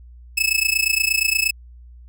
sawtooth tone with amplitude modulation, 2600 Hz, E7, 24 cents flat, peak -10 dBFS, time 0.37-1.51 s, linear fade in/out 10 ms, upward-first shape sine, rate 28.5 Hz, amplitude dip 90%, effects added 60 Hz sine -40 dBFS peak until 2.08 s

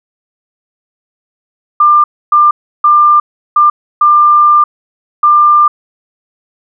sine tone bursts at uneven times, 1194 Hz, D6, 28 cents sharp, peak -3 dBFS, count 6, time 1.8-2.04 / 2.32-2.51 / 2.84-3.2 / 3.56-3.7 / 4.01-4.64 / 5.23-5.68 s, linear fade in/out 5 ms, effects none

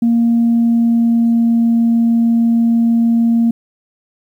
sine tone with pitch glide, 233.1 to 231.6 Hz, A#3 to A#3, 0 to -11 cents, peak -8 dBFS, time 0.02-3.51 s, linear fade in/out 5 ms, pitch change -11 cents, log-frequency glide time 0.42-1.73 s, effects tanh soft clip ceiling -6 dBFS + 8-bit

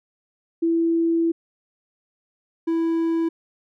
sine / triangle tone pair in turn, 332.3 / 329.8 Hz, E4 / E4, +14 / +1 cents, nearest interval unison, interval 13 cents, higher first, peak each -17 dBFS, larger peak neither, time 0.62-1.32 / 2.67-3.29 s, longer first, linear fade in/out 10 ms, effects none

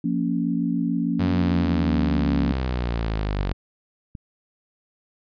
sine chord, Bb minor, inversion second, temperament just, 174.81 / 233.1 / 279.7 Hz, F3 / Bb3 / Db4, +2 / 0 / +16 cents, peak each -25 dBFS, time 0.04-2.52 s, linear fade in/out 5 ms
sawtooth linear sweep, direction down, 93.3 to 46.19 Hz, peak -19 dBFS, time 1.19-3.53 s, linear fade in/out 10 ms
clicks, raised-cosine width 5 ms, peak -21 / -23 dBFS, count 2, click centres 3.407 / 4.152 s
effects resampled to 11025 Hz

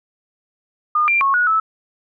sine tone with pitch steps, 1217 / 2375 / 1097 / 1457 / 1306 Hz, D#6 / D7 / C#6 / F#6 / E6, -39 / +19 / -18 / -27 / -17 cents, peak -13 dBFS, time 0.95-1.6 s, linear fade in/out 5 ms, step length 130 ms, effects none

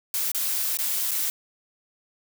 blue noise with dropouts, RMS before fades -26 dBFS, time 0.14-1.3 s, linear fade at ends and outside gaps 1 ms, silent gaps 0.317-0.347 / 0.771-0.788 / 1.11-1.115 s, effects none

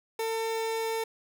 30% pulse tone, 449.5 Hz, A4, 37 cents sharp, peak -26 dBFS, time 0.19-1.04 s, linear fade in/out 5 ms, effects none

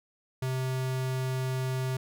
square tone, 130 Hz, C3, 11 cents flat, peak -29 dBFS, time 0.42-1.97 s, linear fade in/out 5 ms, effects none

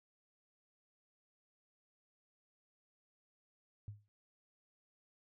sine tone with exponential decay, 103.83 Hz, G#2, in tune, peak -40 dBFS, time 3.88-4.08 s, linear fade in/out 0 ms, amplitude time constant 42 ms, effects none

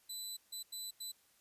20% pulse tone bursts at uneven times, 3998 Hz, B7, 20 cents sharp, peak -36 dBFS, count 4, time 0.09-0.37 / 0.52-0.63 / 0.72-0.91 / 1-1.12 s, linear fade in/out 10 ms, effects white hiss -70 dBFS RMS until 1.4 s + resampled to 32000 Hz

